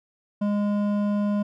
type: tone with hard clipping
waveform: sine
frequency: 205.6 Hz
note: G#3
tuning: 17 cents flat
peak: -23 dBFS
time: 0.41-1.43 s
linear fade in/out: 10 ms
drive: 10 dB
effects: none